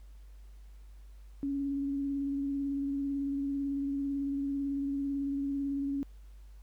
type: tone with vibrato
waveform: sine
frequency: 278.7 Hz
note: C#4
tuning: 9 cents sharp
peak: -30 dBFS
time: 1.43-6.03 s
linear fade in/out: 0 ms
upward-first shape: sine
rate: 18 Hz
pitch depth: 20 cents each way
effects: added 50 Hz sine -48 dBFS peak until 6.62 s + pink hiss -69 dBFS RMS until 6.62 s